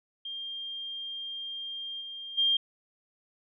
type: tone with level steps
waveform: sine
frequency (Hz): 3200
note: G7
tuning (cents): +35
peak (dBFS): -35 / -38 / -22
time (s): 0.25-2.57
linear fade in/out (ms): 5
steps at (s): 2 / 2.37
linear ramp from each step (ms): 20
effects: none